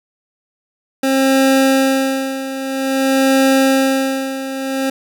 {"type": "tone with tremolo", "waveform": "25% pulse", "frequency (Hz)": 267.7, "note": "C4", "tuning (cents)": 40, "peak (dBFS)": -6, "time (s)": [1.03, 4.9], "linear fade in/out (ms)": 5, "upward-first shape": "sine", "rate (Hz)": 0.51, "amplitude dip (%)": 75, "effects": []}